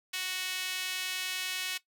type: tone with high-pass filter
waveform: sawtooth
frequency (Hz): 370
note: F#4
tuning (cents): 0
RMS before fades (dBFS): -35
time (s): 0.13-1.78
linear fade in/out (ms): 10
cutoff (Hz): 2600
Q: 1.4
effects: noise-tail reverb RT60 0.1 s tail -17 dB re dry